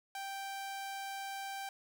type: tone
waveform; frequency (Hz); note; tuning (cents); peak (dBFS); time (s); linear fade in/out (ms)
sawtooth; 784; G5; 0; -36; 0.15-1.69; 2
effects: none

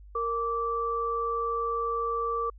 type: tone pair together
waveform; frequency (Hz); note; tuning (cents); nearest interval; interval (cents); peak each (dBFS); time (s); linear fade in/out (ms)
sine; 463.1 / 1164.1; A#4 / D6; -11 / -16; octave + major third; 1595; -31 / -28; 0.15-2.5; 5
effects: added 50 Hz sine -46 dBFS peak until 2.58 s

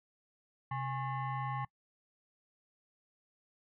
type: tone with frequency modulation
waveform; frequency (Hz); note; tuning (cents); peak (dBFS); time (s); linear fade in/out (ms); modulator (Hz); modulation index
sine; 130.81; C3; 0; -34; 0.71-1.65; 5; 956; 1.2
effects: noise-tail reverb RT60 0.1 s tail -23 dB re dry

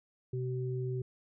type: tone pair together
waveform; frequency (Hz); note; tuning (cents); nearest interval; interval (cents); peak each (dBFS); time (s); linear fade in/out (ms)
sine; 127.1 / 380.3; C3 / F#4; -50 / +48; octave + perfect fifth; 1898; -33 / -38; 0.33-1.02; 5
effects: none

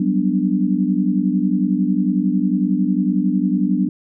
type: chord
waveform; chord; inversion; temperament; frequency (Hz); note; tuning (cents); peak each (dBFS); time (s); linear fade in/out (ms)
sine; G major seventh; third; equal; 185 / 196 / 246.9 / 293.7; F#3 / G3 / B3 / D4; 0 / 0 / 0 / 0; -20 / -20 / -21 / -21; 0-3.89; 5
effects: none

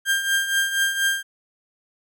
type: tone with tremolo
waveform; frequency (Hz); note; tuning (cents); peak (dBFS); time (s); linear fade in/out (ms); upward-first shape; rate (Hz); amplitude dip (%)
35% pulse; 1595; G6; +30; -15; 0.05-1.23; 50; triangle; 4.2; 70
effects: none

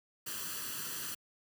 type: noise with comb filter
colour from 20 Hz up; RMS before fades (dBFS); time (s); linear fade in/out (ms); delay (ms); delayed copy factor
white; -40; 0.26-1.15; 10; 0.67; +0.7
effects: high-pass 100 Hz 12 dB/octave

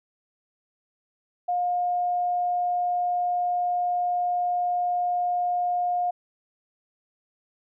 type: tone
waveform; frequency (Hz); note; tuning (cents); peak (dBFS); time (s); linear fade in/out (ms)
sine; 712; F5; +33; -22; 1.48-6.11; 10
effects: none

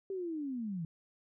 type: linear sweep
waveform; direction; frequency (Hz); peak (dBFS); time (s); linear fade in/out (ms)
sine; down; 394.6 to 155.56; -35; 0.1-0.85; 2
effects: none

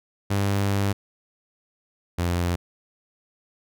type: tone pair in turn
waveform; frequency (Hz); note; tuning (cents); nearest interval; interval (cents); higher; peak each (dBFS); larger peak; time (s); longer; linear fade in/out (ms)
sawtooth; 99.8 / 87.29; G2 / F2; +32 / 0; major second; 232; first; -17 / -18; first; 0.3-0.93 / 2.18-2.56; first; 10
effects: none

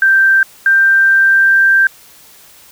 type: tone pair in turn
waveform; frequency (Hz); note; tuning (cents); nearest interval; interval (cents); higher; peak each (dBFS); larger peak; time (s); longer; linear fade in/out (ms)
sine; 1568 / 1575.1; G6 / G6; 0 / +8; unison; 8; second; -6; neither; 0.02-0.43 / 0.66-1.87; second; 2
effects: white hiss -42 dBFS RMS until 2.71 s

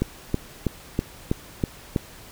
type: click train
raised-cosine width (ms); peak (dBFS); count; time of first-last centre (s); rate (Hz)
3; -8; 7; 0.02-1.962; 3.09
effects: pink hiss -45 dBFS RMS until 2.31 s

